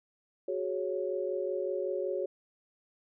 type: chord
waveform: sine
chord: F# suspended second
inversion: none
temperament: equal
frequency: 370 / 415.3 / 554.4 Hz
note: F#4 / G#4 / C#5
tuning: 0 / 0 / 0 cents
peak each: -34 / -36 / -34 dBFS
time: 0.48-2.26 s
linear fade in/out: 5 ms
effects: none